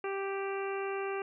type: harmonic tone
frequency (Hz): 392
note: G4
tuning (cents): 0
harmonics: 1 / 2 / 3 / 4 / 5 / 6 / 7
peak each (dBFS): -34 / -41 / -42 / -45 / -49 / -46 / -47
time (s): 0.04-1.22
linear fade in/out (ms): 2
effects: none